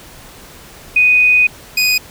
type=tone pair in turn; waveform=sine / 25% pulse; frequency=2489 / 2489 Hz; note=D#7 / D#7; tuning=0 / 0 cents; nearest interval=unison; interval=0 cents; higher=neither; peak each=-7 dBFS; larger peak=neither; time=0.96-1.47 / 1.77-1.98 s; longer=first; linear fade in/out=5 ms; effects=pink hiss -38 dBFS RMS until 2.1 s